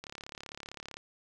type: click train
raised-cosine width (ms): 0.2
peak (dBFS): -25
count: 34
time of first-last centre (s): 0.04-0.97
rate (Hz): 35.5
effects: none